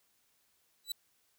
sawtooth tone with exponential growth, 3951 Hz, B7, in tune, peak -28 dBFS, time 0.84-0.92 s, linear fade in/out 5 ms, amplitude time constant 17 ms, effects white hiss -73 dBFS RMS until 1.38 s

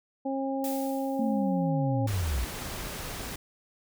harmonic tone, 270 Hz, C#4, 45 cents flat, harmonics 1 / 2 / 3, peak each -30 / -33 / -35 dBFS, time 0.25-2.07 s, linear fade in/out 10 ms
blue noise with exponential decay, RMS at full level -36 dBFS, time 0.64-1.7 s, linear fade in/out 2 ms, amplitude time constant 230 ms
sine linear sweep, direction down, 232.7 to 55 Hz, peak -26 dBFS, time 1.19-2.45 s, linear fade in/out 5 ms
pink noise, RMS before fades -37 dBFS, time 2.07-3.36 s, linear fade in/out 5 ms
effects none

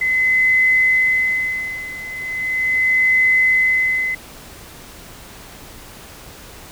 sine tone with tremolo, 2036 Hz, C7, 48 cents flat, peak -11 dBFS, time 0.01-4.15 s, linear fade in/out 5 ms, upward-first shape sine, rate 0.38 Hz, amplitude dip 85%, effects pink hiss -39 dBFS RMS until 6.71 s

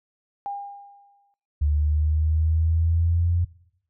sine tone with exponential decay, 805 Hz, G5, 46 cents sharp, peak -26 dBFS, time 0.46-1.34 s, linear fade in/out 0 ms, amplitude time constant 190 ms
sine exponential sweep, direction up, 73.42 to 87.31 Hz, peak -18 dBFS, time 1.61-3.45 s, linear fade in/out 10 ms
effects noise-tail reverb RT60 0.7 s tail -20 dB re dry

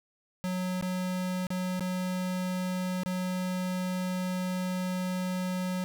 square tone with dropouts, 183.4 Hz, F#3, 15 cents flat, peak -30 dBFS, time 0.44-5.84 s, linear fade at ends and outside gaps 0 ms, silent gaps 0.811-0.825 / 1.468-1.504 / 1.795-1.807 / 3.034-3.06 s, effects none

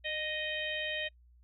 harmonic tone with a mistuned harmonic, 622.3 Hz, D#5, in tune, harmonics 1 / 3 / 4 / 5 / 6, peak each -40 / -38 / -40 / -39 / -43 dBFS, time 0.04-1.09 s, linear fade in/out 20 ms, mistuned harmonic 1, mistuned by -29 cents, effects noise-tail reverb RT60 0.1 s tail -26 dB re dry + added 60 Hz sine -58 dBFS peak until 1.43 s

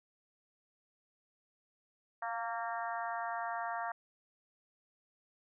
harmonic tone with a mistuned harmonic, 230 Hz, A#3, 23 cents flat, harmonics 3 / 4 / 5 / 6 / 7 / 8, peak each -39 / -41 / -43 / -45 / -46 / -47 dBFS, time 2.22-3.92 s, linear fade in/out 5 ms, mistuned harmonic 3, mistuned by +21 cents, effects none

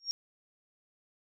sine tone with exponential growth, 5570 Hz, F8, 5 cents flat, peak -25 dBFS, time 0-0.11 s, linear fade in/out 0 ms, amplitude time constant 22 ms, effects none

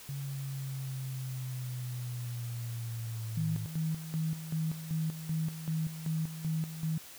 sine linear sweep, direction down, 140 to 108.9 Hz, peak -35 dBFS, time 0.09-3.66 s, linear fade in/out 0 ms
sine tone with tremolo, 159.6 Hz, D#3, 44 cents sharp, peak -29 dBFS, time 3.37-6.98 s, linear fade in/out 5 ms, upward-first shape square, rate 2.6 Hz, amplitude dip 70%
effects white hiss -50 dBFS RMS until 7.18 s

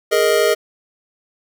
square chord, Ab suspended second, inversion none, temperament just, 415.3 / 467.2 / 623 Hz, Ab4 / Bb4 / Eb5, 0 / +4 / +2 cents, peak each -18 dBFS, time 0.11-0.55 s, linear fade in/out 20 ms, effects none

